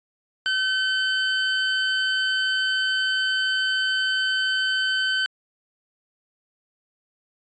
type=tone; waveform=25% pulse; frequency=1531 Hz; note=G6; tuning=41 cents flat; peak=-17 dBFS; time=0.46-5.26 s; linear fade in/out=0 ms; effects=resampled to 16000 Hz